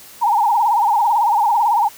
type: tone with vibrato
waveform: sine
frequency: 880 Hz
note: A5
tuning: in tune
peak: -12 dBFS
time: 0.21-1.89 s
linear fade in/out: 20 ms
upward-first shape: sine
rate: 18 Hz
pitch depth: 150 cents each way
effects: white hiss -41 dBFS RMS until 1.97 s